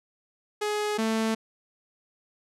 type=tone pair in turn; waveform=sawtooth; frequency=419.5 / 222.2 Hz; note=G#4 / A3; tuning=+17 / +17 cents; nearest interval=major seventh; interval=1100 cents; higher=first; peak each=-22 / -20 dBFS; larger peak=second; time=0.61-0.98 / 0.98-1.35 s; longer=neither; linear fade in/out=10 ms; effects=low-pass 10000 Hz 12 dB/octave